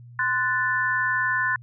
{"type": "chord", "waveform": "sine", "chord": "F# diminished", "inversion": "second", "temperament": "equal with one note detuned", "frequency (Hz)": [1032.7, 1480, 1760], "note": ["C6", "F#6", "A6"], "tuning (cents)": [-23, 0, 0], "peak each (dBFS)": [-27, -25, -24], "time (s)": [0.19, 1.56], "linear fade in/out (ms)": 2, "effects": ["added 120 Hz sine -42 dBFS peak until 1.62 s"]}